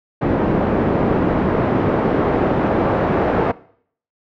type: noise with band-pass filter sweep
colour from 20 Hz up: pink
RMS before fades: -17 dBFS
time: 0.21-3.52 s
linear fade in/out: 10 ms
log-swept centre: 290 to 450 Hz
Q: 0.75
effects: noise-tail reverb RT60 0.6 s tail -20 dB re dry + low-pass 2000 Hz 12 dB/octave